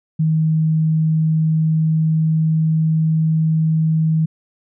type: tone with pitch glide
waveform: sine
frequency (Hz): 158.2 to 159.12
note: D#3 to D#3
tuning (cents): +29 to +39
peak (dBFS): -13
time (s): 0.19-4.26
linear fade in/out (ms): 10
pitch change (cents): +10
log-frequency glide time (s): 0.72-3.24
effects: none